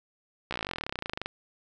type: slowing click train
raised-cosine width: 0.3 ms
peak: -16 dBFS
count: 29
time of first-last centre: 0.51-1.26 s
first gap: 15 ms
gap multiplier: 1.04
effects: none